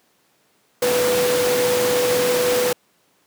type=tone in noise; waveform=sine; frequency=493.9 Hz; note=B4; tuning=in tune; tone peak=-17 dBFS; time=0.82-2.73 s; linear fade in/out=5 ms; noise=pink; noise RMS=-22 dBFS; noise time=0.82-2.73 s; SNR=+2 dB; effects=pink hiss -61 dBFS RMS until 3.26 s + high-pass 200 Hz 12 dB/octave